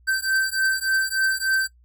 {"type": "beating tone pair", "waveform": "square", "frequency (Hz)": [1551, 1554.4], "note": ["G6", "G6"], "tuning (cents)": [-19, -15], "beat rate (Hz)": 3.4, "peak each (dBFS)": -24, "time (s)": [0.07, 1.68], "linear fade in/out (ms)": 20, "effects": ["noise-tail reverb RT60 0.1 s tail -21 dB re dry", "added 60 Hz sine -52 dBFS peak until 1.84 s"]}